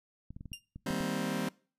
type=clicks; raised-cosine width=5 ms; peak=-32 dBFS; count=8; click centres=0.306 / 0.365 / 0.409 / 0.457 / 0.518 / 0.76 / 0.906 / 1.007 s
type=tone with exponential decay; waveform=sawtooth; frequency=2800 Hz; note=F7; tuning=4 cents sharp; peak=-33 dBFS; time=0.53-0.63 s; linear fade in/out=2 ms; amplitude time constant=20 ms
type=chord; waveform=sawtooth; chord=C minor seventh; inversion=first; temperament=just; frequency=156.98 / 196.22 / 235.5 / 261.6 Hz; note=Eb3 / G3 / Bb3 / C4; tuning=+16 / +2 / +18 / 0 cents; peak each=-35 / -32 / -34 / -32 dBFS; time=0.86-1.49 s; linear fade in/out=5 ms
effects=noise-tail reverb RT60 0.4 s tail -23 dB re dry + resampled to 32000 Hz